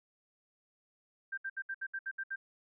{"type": "tone bursts", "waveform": "sine", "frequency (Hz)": 1576, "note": "G6", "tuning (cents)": 9, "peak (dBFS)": -35, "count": 9, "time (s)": [1.32, 2.36], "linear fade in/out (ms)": 10, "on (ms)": 56, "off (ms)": 67, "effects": []}